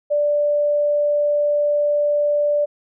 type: tone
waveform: sine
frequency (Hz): 587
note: D5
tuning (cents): -1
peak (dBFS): -15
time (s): 0.1-2.66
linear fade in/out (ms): 20
effects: none